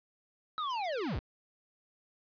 square linear sweep, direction down, 1300 to 31.86 Hz, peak -33 dBFS, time 0.58-1.19 s, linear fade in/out 0 ms, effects resampled to 11025 Hz + 10-bit

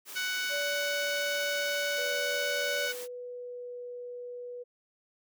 white high-pass noise, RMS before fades -43 dBFS, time 0.05-3.08 s, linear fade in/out 50 ms, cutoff 240 Hz, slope 24 dB/octave
harmonic tone, 744 Hz, F#5, 9 cents sharp, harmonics 2 / 3 / 4 / 5 / 6 / 7 / 8 / 9, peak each -33 / -37 / -39 / -41 / -43 / -44 / -45 / -46 dBFS, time 0.15-2.93 s, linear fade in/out 20 ms
sine tone, 577 Hz, D5, 31 cents flat, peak -33 dBFS, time 0.49-2.9 s, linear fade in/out 50 ms
sine tone with pitch glide, 493.9 to 489.1 Hz, B4 to B4, 0 to -17 cents, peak -38 dBFS, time 1.97-4.64 s, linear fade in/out 20 ms, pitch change -17 cents, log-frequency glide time 2.81-3.81 s
effects none

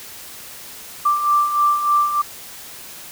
sine beating tone pair, 1174.7 / 1178 Hz, D6 / D6, 0 / +5 cents, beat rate 3.3 Hz, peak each -22 / -15 dBFS, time 1.05-2.22 s, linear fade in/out 10 ms, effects white hiss -37 dBFS RMS until 3.11 s

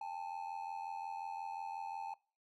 triangle ring-modulated tone, 845 Hz, G#5, 30 cents sharp, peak -36 dBFS, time 0.01-2.14 s, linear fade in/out 2 ms, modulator 42.8 Hz, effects noise-tail reverb RT60 0.4 s tail -23 dB re dry

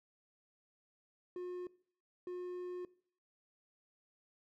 triangle tone bursts at uneven times, 359.4 Hz, F4, 50 cents sharp, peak -38 dBFS, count 2, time 1.36-1.67 / 2.27-2.85 s, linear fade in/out 2 ms, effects noise-tail reverb RT60 0.5 s tail -20 dB re dry

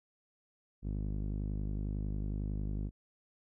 sawtooth tone with low-pass filter, 51 Hz, G#1, 31 cents flat, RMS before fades -36 dBFS, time 0.82-2.91 s, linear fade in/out 50 ms, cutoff 250 Hz, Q 1.2, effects none

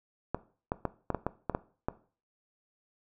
clicks, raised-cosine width 1 ms, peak -15 dBFS, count 9, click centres 0.346 / 0.719 / 0.853 / 1.103 / 1.147 / 1.266 / 1.497 / 1.549 / 1.885 s, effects noise-tail reverb RT60 0.4 s tail -17 dB re dry

